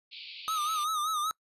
white band-pass noise, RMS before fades -45 dBFS, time 0.11-0.85 s, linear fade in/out 20 ms, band 2300 to 4600 Hz, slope 96 dB/octave
square tone with vibrato, 1244.5 Hz, D#6, in tune, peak -29 dBFS, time 0.48-1.31 s, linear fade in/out 0 ms, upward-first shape sine, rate 5.2 Hz, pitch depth 80 cents each way
effects noise-tail reverb RT60 0.1 s tail -24 dB re dry + resampled to 32000 Hz

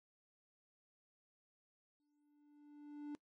triangle tone with exponential growth, 293.7 Hz, D4, in tune, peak -39 dBFS, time 2-3.15 s, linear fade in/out 0 ms, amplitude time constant 250 ms, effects noise-tail reverb RT60 0.1 s tail -21 dB re dry + MP3 48 kbps

